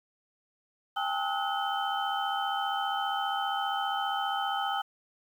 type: tone cluster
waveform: sine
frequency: 797 / 872 / 1282 / 1460 / 3071 Hz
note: G5 / A5 / E6 / F#6 / G7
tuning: +28 / -16 / -49 / -24 / -36 cents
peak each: -31 / -37 / -34 / -38 / -37 dBFS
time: 0.96-4.82 s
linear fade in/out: 10 ms
effects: 9-bit